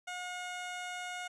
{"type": "tone", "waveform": "15% pulse", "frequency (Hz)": 721, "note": "F#5", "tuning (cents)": -45, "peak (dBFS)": -32, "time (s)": [0.07, 1.28], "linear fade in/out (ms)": 10, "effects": ["resampled to 24000 Hz"]}